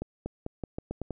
accelerating click train, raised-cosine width 2 ms, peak -20 dBFS, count 8, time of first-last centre 0.02-1.107 s, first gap 240 ms, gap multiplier 0.85, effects none

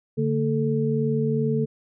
sine tone cluster, 143.2 / 225.7 / 438.9 Hz, D3 / A3 / A4, -43 / +44 / -4 cents, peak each -24 / -25 / -25 dBFS, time 0.17-1.66 s, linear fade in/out 20 ms, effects none

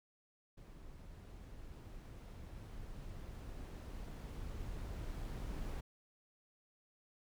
brown noise with level ramp, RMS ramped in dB -54 to -42 dBFS, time 0.57-5.81 s, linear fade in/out 10 ms, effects none

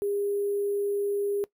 sine tone with sample-and-hold, 404.7 Hz, G#4, 45 cents flat, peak -25 dBFS, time 0.02-1.44 s, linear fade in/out 0 ms, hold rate 11025 Hz, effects noise-tail reverb RT60 0.1 s tail -20 dB re dry

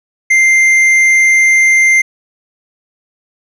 triangle tone with tanh clipping, 2093 Hz, C7, in tune, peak -7 dBFS, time 0.3-2.02 s, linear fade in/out 10 ms, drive 11 dB, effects none

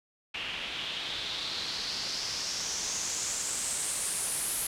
white noise with low-pass filter sweep, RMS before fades -34 dBFS, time 0.34-4.67 s, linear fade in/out 5 ms, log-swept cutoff 2800 to 11000 Hz, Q 3.9, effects none

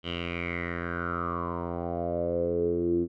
10% pulse tone with low-pass filter sweep, 86.1 Hz, F2, 24 cents flat, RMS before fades -30 dBFS, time 0.03-3.08 s, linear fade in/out 50 ms, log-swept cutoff 3100 to 310 Hz, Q 7.8, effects none

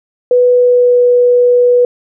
sine tone with pitch glide, 493.9 to 489.9 Hz, B4 to B4, 0 to -14 cents, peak -5 dBFS, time 0.31-1.85 s, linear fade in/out 2 ms, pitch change -14 cents, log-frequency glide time 0.47-1.01 s, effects none

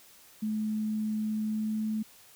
sine tone with pitch glide, 215.3 to 216.9 Hz, A3 to A3, -37 to -25 cents, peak -28 dBFS, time 0.42-2.03 s, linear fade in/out 10 ms, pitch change +12 cents, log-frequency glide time 1.44-1.84 s, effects white hiss -56 dBFS RMS until 2.35 s

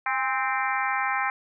harmonic tone with a mistuned harmonic, 260.8 Hz, C4, 5 cents flat, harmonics 3 / 4 / 5 / 6 / 7 / 8 / 9, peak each -29 / -30 / -31 / -32 / -32 / -33 / -34 dBFS, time 0.06-1.3 s, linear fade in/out 2 ms, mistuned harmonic 3, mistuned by +53 cents, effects none

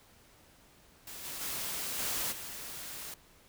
white noise with level steps, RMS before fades -45 / -41 / -37 / -34 / -43 dBFS, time 1.07-3.14 s, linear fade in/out 2 ms, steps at 1.23 / 1.4 / 1.98 / 2.31 s, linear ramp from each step 20 ms, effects pink hiss -61 dBFS RMS until 3.48 s

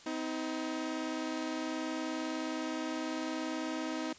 sawtooth tone pair together, 256.6 / 315.9 Hz, C4 / D#4, -34 / +26 cents, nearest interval major third, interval 360 cents, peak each -35 / -32 dBFS, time 0.06-4.13 s, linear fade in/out 5 ms, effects white hiss -55 dBFS RMS until 4.18 s + resampled to 16000 Hz

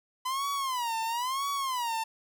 45% pulse tone with vibrato, 1006 Hz, B5, 32 cents sharp, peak -29 dBFS, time 0.25-2.04 s, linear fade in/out 10 ms, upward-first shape sine, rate 1 Hz, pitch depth 200 cents each way, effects 11-bit

